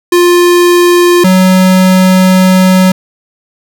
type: tone pair in turn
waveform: square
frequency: 351.2 / 186.04 Hz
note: F4 / F#3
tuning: +10 / +10 cents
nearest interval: major seventh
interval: 1100 cents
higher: first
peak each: -4 dBFS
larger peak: neither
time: 0.12-1.24 / 1.24-2.92 s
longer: second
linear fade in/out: 5 ms
effects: none